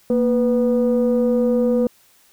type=tone pair together; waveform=sine; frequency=233.4 / 494.2 Hz; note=A#3 / B4; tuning=+2 / +1 cents; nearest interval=octave + minor second; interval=1299 cents; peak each=-16 dBFS; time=0.1-1.87 s; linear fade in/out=2 ms; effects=tanh soft clip ceiling -10 dBFS + white hiss -55 dBFS RMS until 2.32 s